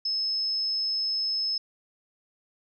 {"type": "tone", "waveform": "sine", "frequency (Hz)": 5200, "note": "E8", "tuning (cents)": -24, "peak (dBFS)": -25, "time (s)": [0.05, 1.58], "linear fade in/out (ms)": 5, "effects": []}